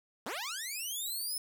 10% pulse linear sweep, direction up, 185 to 5274 Hz, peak -28 dBFS, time 0.26-1.38 s, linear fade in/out 2 ms, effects 11-bit

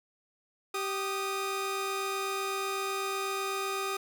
sawtooth tone pair together, 388.8 / 1234.4 Hz, G4 / D#6, -14 / -14 cents, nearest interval octave + minor sixth, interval 2000 cents, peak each -30 / -30 dBFS, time 0.74-3.97 s, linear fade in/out 5 ms, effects none

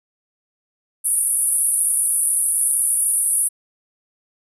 white band-pass noise, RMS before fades -19 dBFS, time 1.04-3.49 s, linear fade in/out 20 ms, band 9300 to 11000 Hz, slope 96 dB/octave, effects none

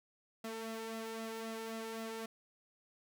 sawtooth tone with flanger, 224.2 Hz, A3, 33 cents sharp, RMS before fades -43 dBFS, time 0.44-2.26 s, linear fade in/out 5 ms, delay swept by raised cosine 1.5 to 2.3 ms, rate 3.8 Hz, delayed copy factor +0.6, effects none

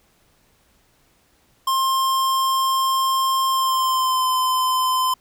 square tone with pitch glide, 1060 to 1028 Hz, C6 to C6, +22 to -31 cents, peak -18 dBFS, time 1.67-5.14 s, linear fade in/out 5 ms, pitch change -53 cents, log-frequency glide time 3.48-4.29 s, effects pink hiss -60 dBFS RMS until 5.2 s

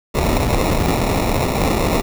pink noise with sample-and-hold, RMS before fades -17 dBFS, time 0.14-2.02 s, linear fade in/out 20 ms, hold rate 1575 Hz, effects none

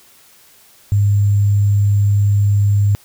sine tone with sample-and-hold, 101.6 Hz, G#2, 38 cents flat, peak -10 dBFS, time 0.92-2.95 s, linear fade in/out 0 ms, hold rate 7350 Hz, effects white hiss -48 dBFS RMS until 3.04 s

